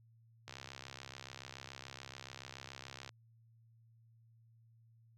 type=click train; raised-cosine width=0.2 ms; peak=-29 dBFS; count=176; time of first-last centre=0.48-3.092 s; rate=67 Hz; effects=added 114 Hz sine -63 dBFS peak until 5.17 s